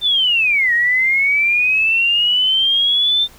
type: linear two-way sweep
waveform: sine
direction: down then up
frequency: 3595 to 1864.7 to 3595 Hz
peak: -12 dBFS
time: 0.01-3.28 s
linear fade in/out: 50 ms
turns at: 0.73 s
effects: pink hiss -45 dBFS RMS until 3.38 s